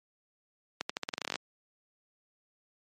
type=accelerating click train; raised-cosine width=0.2 ms; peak=-14 dBFS; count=14; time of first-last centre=0.81-1.357 s; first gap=85 ms; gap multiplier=0.87; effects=high-pass 200 Hz 12 dB/octave + MP3 64 kbps